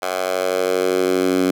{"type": "tone with high-pass filter sweep", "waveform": "10% pulse", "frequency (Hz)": 92.5, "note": "F#2", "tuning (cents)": 0, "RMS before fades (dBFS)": -19, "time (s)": [0.02, 1.51], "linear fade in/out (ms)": 5, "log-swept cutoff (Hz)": [750, 260], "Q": 2.6, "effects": []}